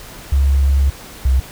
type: tone pair in turn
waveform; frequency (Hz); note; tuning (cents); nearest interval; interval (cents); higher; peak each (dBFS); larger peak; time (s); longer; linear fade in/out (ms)
sine; 68.7 / 65.07; C#2 / C2; -15 / -9; minor second; 94; first; -10; neither; 0.32-0.9 / 1.25-1.4; first; 5
effects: pink hiss -36 dBFS RMS until 1.51 s